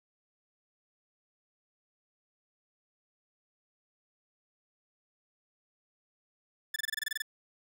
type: tone bursts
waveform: sawtooth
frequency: 1744 Hz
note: A6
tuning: 16 cents flat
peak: -27 dBFS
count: 11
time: 6.74-7.221 s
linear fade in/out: 5 ms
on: 21 ms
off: 25 ms
effects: none